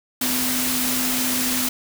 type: tone in noise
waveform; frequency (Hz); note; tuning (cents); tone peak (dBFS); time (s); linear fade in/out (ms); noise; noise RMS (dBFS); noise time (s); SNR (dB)
sine; 252.8; B3; +41; -26; 0.21-1.69; 5; white; -23; 0.21-1.69; -6
effects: none